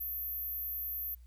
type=tone; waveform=sine; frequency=13430 Hz; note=G#9; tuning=18 cents sharp; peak=-35 dBFS; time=0-1.15 s; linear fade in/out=10 ms; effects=added 60 Hz sine -51 dBFS peak until 1.26 s + white hiss -74 dBFS RMS until 1.26 s